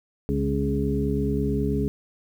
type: harmonic tone with a mistuned harmonic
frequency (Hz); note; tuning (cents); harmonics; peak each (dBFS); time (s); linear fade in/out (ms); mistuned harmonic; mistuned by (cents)
69.3; C#2; 0; 1 / 2 / 3 / 4 / 6; -28 / -28 / -28 / -28 / -28; 0.29-1.88; 0; 2; +45
effects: 9-bit